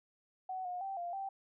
sine tone with pitch steps, 749 / 719 / 778 / 696 / 780 Hz, F#5 / F#5 / G5 / F5 / G5, +21 / -50 / -13 / -6 / -9 cents, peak -37 dBFS, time 0.49-1.29 s, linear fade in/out 5 ms, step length 160 ms, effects none

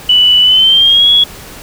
sine tone with pitch glide, 2969 to 3352 Hz, F#7 to G#7, +5 to +15 cents, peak -4 dBFS, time 0.09-1.24 s, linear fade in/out 5 ms, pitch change +210 cents, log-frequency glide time 0.42-1.1 s, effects pink hiss -31 dBFS RMS until 1.62 s

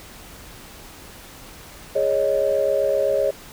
sine chord, Ab suspended fourth, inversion none, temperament equal, 415.3 / 554.4 / 622.3 Hz, Ab4 / Db5 / Eb5, 0 / 0 / 0 cents, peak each -24 / -19 / -22 dBFS, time 1.95-3.31 s, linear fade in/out 10 ms, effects tanh soft clip ceiling -8 dBFS + pink hiss -42 dBFS RMS until 3.52 s

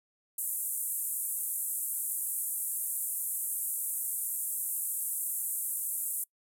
white band-pass noise, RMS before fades -34 dBFS, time 0.38-6.24 s, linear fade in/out 5 ms, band 8200 to 14000 Hz, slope 48 dB/octave, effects noise-tail reverb RT60 0.1 s tail -25 dB re dry

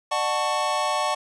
square chord, D major seventh, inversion none, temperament equal with one note detuned, 600.7 / 740 / 880 / 1108.7 Hz, D5 / F#5 / A5 / C#6, +39 / 0 / 0 / 0 cents, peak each -29 / -29 / -29 / -27 dBFS, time 0.11-1.15 s, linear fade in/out 10 ms, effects resampled to 22050 Hz + 9-bit

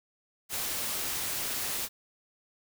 white noise, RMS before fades -33 dBFS, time 0.49-1.89 s, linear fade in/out 50 ms, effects none

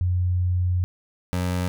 sine / 25% pulse tone pair in turn, 90 / 90 Hz, F#2 / F#2, -47 / -47 cents, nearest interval unison, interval 0 cents, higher neither, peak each -19 dBFS, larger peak neither, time 0.01-0.84 / 1.33-1.68 s, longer first, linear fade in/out 0 ms, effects none

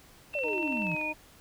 sine tone with pitch glide, 2695 to 2457 Hz, E7 to D#7, +38 to -22 cents, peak -31 dBFS, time 0.33-1.13 s, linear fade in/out 20 ms, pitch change -160 cents, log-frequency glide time 0.81-1.02 s
click train, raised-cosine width 0.3 ms, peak -31 dBFS, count 15, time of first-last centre 0.34-1.013 s, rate 20.8 Hz
sine exponential sweep, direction down, 610 to 155.56 Hz, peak -31 dBFS, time 0.35-0.95 s, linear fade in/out 2 ms
harmonic tone, 307.8 Hz, D#4, 19 cents flat, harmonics 1 / 2 / 3, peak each -39 / -39 / -39 dBFS, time 0.43-1.14 s, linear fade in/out 20 ms
effects pink hiss -56 dBFS RMS until 1.4 s

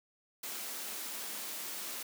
white high-pass noise, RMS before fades -41 dBFS, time 0.43-2.03 s, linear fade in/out 5 ms, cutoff 180 Hz, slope 96 dB/octave, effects none

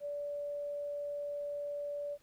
sine tone, 579 Hz, D5, 25 cents flat, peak -36 dBFS, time 0-2.18 s, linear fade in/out 50 ms, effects pink hiss -69 dBFS RMS until 2.22 s

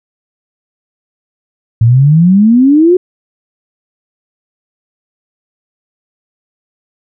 sine exponential sweep, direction up, 110 to 373.7 Hz, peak -3 dBFS, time 1.81-2.97 s, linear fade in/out 5 ms, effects none

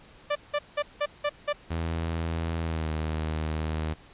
sawtooth tone bursts, 587.3 Hz, D5, in tune, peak -20 dBFS, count 6, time 0.3-1.53 s, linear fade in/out 10 ms, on 55 ms, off 180 ms
sawtooth tone with pitch glide, 82.41 to 78.33 Hz, E2 to D#2, 0 to +12 cents, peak -24 dBFS, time 1.7-3.94 s, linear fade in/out 10 ms, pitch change -88 cents, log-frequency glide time 2.63-2.9 s
effects pink hiss -53 dBFS RMS until 4.13 s + resampled to 8000 Hz

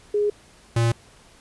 sine / square tone pair in turn, 414.4 / 116.29 Hz, G#4 / A#2, -4 / -4 cents, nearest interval octave + minor seventh, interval 2200 cents, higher first, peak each -18 dBFS, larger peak neither, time 0.14-0.3 / 0.76-0.92 s, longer neither, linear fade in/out 5 ms, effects pink hiss -52 dBFS RMS until 1.4 s + resampled to 24000 Hz

